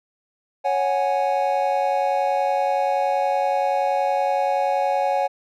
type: chord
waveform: triangle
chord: C# suspended fourth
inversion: none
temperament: equal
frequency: 554.4 / 740 / 830.6 Hz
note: C#5 / F#5 / G#5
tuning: 0 / 0 / 0 cents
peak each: -21 dBFS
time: 0.64-5.28 s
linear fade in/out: 20 ms
effects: none